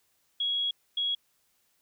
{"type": "tone pair in turn", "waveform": "sine", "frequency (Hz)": [3322, 3322], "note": ["G#7", "G#7"], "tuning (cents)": [0, 0], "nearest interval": "unison", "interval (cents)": 0, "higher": "neither", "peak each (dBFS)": -26, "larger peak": "neither", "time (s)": [[0.4, 0.71], [0.97, 1.15]], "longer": "first", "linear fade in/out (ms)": 5, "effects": ["white hiss -71 dBFS RMS until 1.81 s"]}